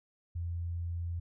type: tone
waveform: sine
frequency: 85.5 Hz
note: F2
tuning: 36 cents flat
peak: -33 dBFS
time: 0.35-1.2 s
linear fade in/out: 10 ms
effects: none